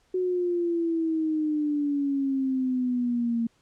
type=exponential sweep; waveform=sine; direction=down; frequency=370 to 229.2 Hz; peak=-23 dBFS; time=0.14-3.47 s; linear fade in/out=5 ms; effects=pink hiss -66 dBFS RMS until 3.61 s + low-pass 8000 Hz 12 dB/octave